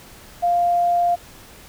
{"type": "tone", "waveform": "sine", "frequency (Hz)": 698.5, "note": "F5", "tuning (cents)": 0, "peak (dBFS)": -15, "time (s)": [0.42, 1.16], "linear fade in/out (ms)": 20, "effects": ["pink hiss -44 dBFS RMS until 1.68 s"]}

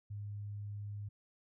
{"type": "tone", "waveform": "sine", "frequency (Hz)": 102.8, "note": "G#2", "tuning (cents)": -17, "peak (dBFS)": -40, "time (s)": [0.1, 1.09], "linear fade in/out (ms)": 10, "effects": []}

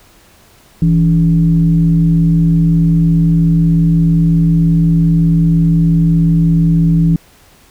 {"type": "tone with frequency modulation", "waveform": "sine", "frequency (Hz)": 164.81, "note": "E3", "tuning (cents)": 0, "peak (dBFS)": -7, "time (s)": [0.82, 7.16], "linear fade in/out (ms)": 2, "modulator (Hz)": 122, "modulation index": 0.5, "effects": ["pink hiss -46 dBFS RMS until 7.7 s"]}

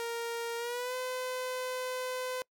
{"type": "tone with pitch glide", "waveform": "sawtooth", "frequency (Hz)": [466.2, 508.4], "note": ["A#4", "C5"], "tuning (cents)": [0, -50], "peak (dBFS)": -30, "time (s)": [0, 2.42], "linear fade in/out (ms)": 0, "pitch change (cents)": 150, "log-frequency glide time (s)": [0.57, 0.95], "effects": ["noise-tail reverb RT60 0.1 s tail -24 dB re dry"]}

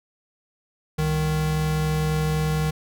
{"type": "tone pair together", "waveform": "square", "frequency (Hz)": [66.3, 154.98], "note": ["C2", "D#3"], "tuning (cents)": [23, -7], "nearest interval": "octave + minor third", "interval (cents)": 1470, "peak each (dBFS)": [-30, -22], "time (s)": [0.98, 2.71], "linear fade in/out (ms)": 10, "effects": []}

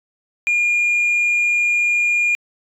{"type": "tone", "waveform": "sine", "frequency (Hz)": 2419, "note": "D#7", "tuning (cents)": -49, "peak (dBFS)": -12, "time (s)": [0.47, 2.35], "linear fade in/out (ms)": 0, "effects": ["tanh soft clip ceiling -13 dBFS"]}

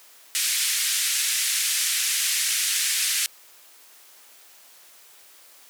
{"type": "band-pass noise", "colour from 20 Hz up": "white", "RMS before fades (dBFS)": -24, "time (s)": [0.35, 3.26], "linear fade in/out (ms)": 0, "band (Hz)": [1800, 11000], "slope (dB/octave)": 24, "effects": ["white hiss -51 dBFS RMS until 5.69 s", "high-pass 400 Hz 12 dB/octave"]}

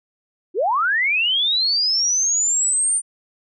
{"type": "linear sweep", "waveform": "sine", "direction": "up", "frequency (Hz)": [314.6, 9110], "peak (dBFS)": -16, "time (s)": [0.54, 3.02], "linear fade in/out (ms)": 50, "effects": []}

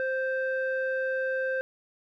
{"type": "tone with low-pass filter", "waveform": "square", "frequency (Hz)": 523.3, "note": "C5", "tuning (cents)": 0, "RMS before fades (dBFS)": -29, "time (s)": [0, 1.61], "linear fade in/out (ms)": 0, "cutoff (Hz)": 1400, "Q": 3.4, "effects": []}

